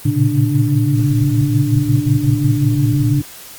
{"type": "tone cluster", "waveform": "sine", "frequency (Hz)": [113.2, 118.5, 136.4, 142.2, 295.4], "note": ["A2", "A#2", "C#3", "C#3", "D4"], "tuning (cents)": [50, 29, -28, 45, 10], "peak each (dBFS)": -18, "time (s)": [0.05, 3.22], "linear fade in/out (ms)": 10, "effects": ["white hiss -36 dBFS RMS until 3.58 s", "Opus 32 kbps"]}